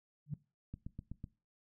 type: tone with exponential growth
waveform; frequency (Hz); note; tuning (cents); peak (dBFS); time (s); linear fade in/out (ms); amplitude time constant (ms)
sine; 146.8; D3; 0; -32; 0.26-0.34; 5; 17
type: click train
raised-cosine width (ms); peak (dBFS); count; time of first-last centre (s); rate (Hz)
5; -31; 5; 0.74-1.241; 7.98
effects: noise-tail reverb RT60 0.3 s tail -20 dB re dry